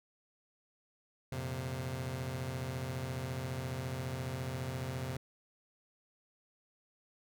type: chord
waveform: sawtooth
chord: F suspended fourth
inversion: none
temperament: just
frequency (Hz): 87.31 / 116.41 / 130.96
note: F2 / Bb2 / C3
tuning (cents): 0 / -2 / +2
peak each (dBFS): -40 / -39 / -34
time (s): 1.32-5.17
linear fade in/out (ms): 5
effects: none